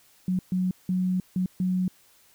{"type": "tone bursts at uneven times", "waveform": "sine", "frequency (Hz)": 183.9, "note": "F#3", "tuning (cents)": -10, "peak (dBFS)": -22, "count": 5, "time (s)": [[0.28, 0.39], [0.52, 0.71], [0.89, 1.2], [1.36, 1.46], [1.6, 1.88]], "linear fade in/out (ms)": 2, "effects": ["white hiss -59 dBFS RMS until 2.34 s"]}